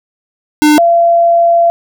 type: tone pair in turn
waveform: square / sine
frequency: 300.9 / 681.6 Hz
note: D4 / F5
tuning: +42 / -42 cents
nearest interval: octave + major second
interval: 1416 cents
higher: second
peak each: -5 dBFS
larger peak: neither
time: 0.62-0.78 / 0.78-1.7 s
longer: second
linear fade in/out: 0 ms
effects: none